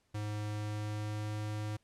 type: tone with pitch glide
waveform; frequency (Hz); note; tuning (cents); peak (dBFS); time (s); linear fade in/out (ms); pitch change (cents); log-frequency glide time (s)
square; 105.3 to 106.15; G#2 to G#2; +24 to +38; -36; 0.14-1.77; 10; +14; 0.48-1.35
effects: pink hiss -75 dBFS RMS until 1.83 s + low-pass 10000 Hz 12 dB/octave